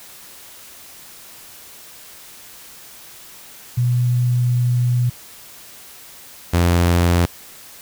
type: tone pair in turn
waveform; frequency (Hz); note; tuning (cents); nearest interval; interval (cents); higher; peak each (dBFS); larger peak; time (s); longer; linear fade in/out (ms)
sine / sawtooth; 122.7 / 86.76; B2 / F2; -11 / -11; tritone; 600; first; -14 / -9; second; 3.77-5.1 / 6.53-7.26; first; 10
effects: white hiss -41 dBFS RMS until 7.81 s